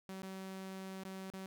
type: tone with dropouts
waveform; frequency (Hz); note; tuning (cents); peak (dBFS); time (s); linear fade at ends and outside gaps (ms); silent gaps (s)
sawtooth; 190.5; G3; -49; -40; 0.09-1.46; 0; 0.22-0.231 / 1.036-1.05 / 1.301-1.337
effects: none